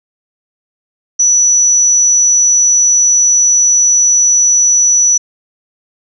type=tone; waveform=sine; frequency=5920 Hz; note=F#8; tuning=in tune; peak=-6 dBFS; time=1.19-5.18 s; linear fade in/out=10 ms; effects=none